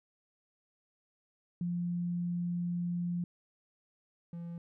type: tone pair in turn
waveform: sine / triangle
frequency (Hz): 174.5 / 170.32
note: F3 / F3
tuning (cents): -1 / -43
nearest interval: unison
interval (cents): 42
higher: first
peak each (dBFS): -31 / -37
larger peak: first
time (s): 1.61-3.24 / 4.33-4.58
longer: first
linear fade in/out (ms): 2
effects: none